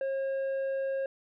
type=tone with tanh clipping; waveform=triangle; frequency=540 Hz; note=C#5; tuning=45 cents flat; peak=-30 dBFS; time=0.01-1.06 s; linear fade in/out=2 ms; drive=10 dB; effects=none

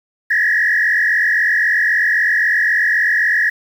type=tone with frequency modulation; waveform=sine; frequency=1800 Hz; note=A6; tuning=39 cents sharp; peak=-11 dBFS; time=0.3-3.5 s; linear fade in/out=10 ms; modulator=43.8 Hz; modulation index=3; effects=tanh soft clip ceiling -7 dBFS + 7-bit

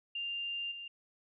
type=tone with level steps; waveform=sine; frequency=2794 Hz; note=F7; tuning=in tune; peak=-35 / -42 dBFS; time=0.15-0.88 s; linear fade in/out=5 ms; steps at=0.71 s; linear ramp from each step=10 ms; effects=none

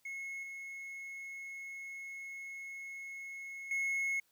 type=tone with level steps; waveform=triangle; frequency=2177 Hz; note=C#7; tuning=32 cents flat; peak=-38 / -41 / -30 dBFS; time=0.05-4.2 s; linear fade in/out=5 ms; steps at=0.43 / 3.71 s; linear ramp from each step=2 ms; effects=white hiss -73 dBFS RMS until 4.31 s

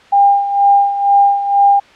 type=tone with tremolo; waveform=sine; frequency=802 Hz; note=G5; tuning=39 cents sharp; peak=-5 dBFS; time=0.12-1.8 s; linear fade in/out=10 ms; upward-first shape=sine; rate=2.1 Hz; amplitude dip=70%; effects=white hiss -43 dBFS RMS until 1.95 s + low-pass 3000 Hz 12 dB/octave

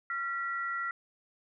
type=tone pair together; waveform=sine; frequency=1373 / 1941.7 Hz; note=F6 / B6; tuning=-30 / -30 cents; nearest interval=tritone; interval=600 cents; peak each=-33 / -36 dBFS; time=0.1-0.91 s; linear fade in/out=2 ms; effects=none

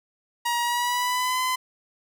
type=tone with pitch glide; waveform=sawtooth; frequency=951 to 1019.3 Hz; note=A#5 to C6; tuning=+34 to -46 cents; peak=-19 dBFS; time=0.45-1.56 s; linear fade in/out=10 ms; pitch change=+120 cents; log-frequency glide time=0.61-1.41 s; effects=none

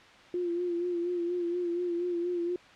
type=tone with vibrato; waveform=sine; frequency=349.2 Hz; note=F4; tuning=in tune; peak=-28 dBFS; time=0.34-2.56 s; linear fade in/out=2 ms; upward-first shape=sine; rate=4.2 Hz; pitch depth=42 cents each way; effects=white hiss -53 dBFS RMS until 2.75 s + low-pass 3000 Hz 12 dB/octave

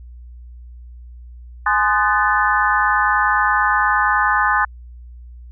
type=tone cluster; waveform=sine; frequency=840 / 1039 / 1233 / 1502 / 1751 Hz; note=G#5 / C6 / D#6 / F#6 / A6; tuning=+19 / -12 / -16 / +26 / -9 cents; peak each=-20 dBFS; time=1.66-4.65 s; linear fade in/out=5 ms; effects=added 60 Hz sine -35 dBFS peak until 5.51 s

